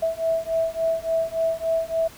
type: beating tone pair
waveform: sine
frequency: 653 / 656.5 Hz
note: E5 / E5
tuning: -17 / -7 cents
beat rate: 3.5 Hz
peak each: -24 dBFS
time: 0.02-2.08 s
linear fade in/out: 10 ms
effects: pink hiss -45 dBFS RMS until 2.17 s